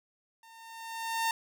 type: tone with level ramp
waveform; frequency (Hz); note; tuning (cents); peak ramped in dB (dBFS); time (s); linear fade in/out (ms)
sawtooth; 909; A#5; -44; -50 to -22; 0.43-1.31; 2
effects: none